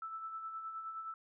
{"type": "tone with tremolo", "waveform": "sine", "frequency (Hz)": 1318.5, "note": "E6", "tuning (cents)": 0, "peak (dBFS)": -39, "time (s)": [0.02, 1.14], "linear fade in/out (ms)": 2, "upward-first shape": "sine", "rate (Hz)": 9.6, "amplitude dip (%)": 45, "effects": []}